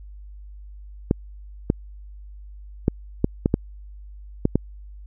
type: clicks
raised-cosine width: 3 ms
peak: -4 dBFS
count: 8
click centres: 1.111 / 1.701 / 2.881 / 3.244 / 3.459 / 3.541 / 4.454 / 4.556 s
effects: added 50 Hz sine -38 dBFS peak until 5.06 s